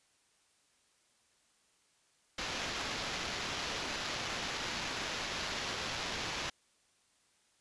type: noise with sample-and-hold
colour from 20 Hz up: white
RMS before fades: -38 dBFS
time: 2.38-6.5 s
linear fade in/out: 5 ms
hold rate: 8820 Hz
effects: white hiss -71 dBFS RMS until 7.6 s + resampled to 22050 Hz